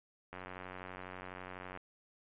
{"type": "click train", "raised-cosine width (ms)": 0.5, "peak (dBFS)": -30, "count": 134, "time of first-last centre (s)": [0.33, 1.774], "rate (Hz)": 92.1, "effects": ["resampled to 8000 Hz"]}